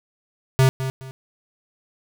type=tone with echo; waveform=square; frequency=132.1 Hz; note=C3; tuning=17 cents sharp; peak=-13 dBFS; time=0.59-0.69 s; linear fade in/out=0 ms; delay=210 ms; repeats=2; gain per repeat=-11 dB; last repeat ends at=1.11 s; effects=none